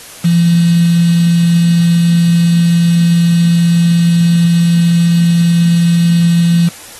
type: tone with quantisation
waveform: sine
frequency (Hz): 170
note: F3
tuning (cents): -46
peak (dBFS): -6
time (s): 0.24-6.69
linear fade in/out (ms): 10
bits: 4
effects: white hiss -33 dBFS RMS until 6.99 s + AAC 32 kbps